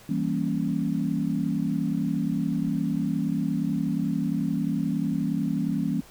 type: chord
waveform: sine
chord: E diminished seventh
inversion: none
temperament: equal with one note detuned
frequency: 164.81 / 196 / 233.1 / 276.1 Hz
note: E3 / G3 / Bb3 / Db4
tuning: 0 / 0 / 0 / -7 cents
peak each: -29 dBFS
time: 0.09-6.01 s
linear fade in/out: 5 ms
effects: pink hiss -51 dBFS RMS until 6.1 s